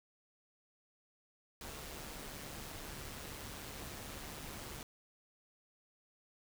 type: noise with amplitude modulation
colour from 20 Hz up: pink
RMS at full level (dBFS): -45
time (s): 1.61-4.83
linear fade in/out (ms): 2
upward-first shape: sine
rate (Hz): 147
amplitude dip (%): 45
effects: none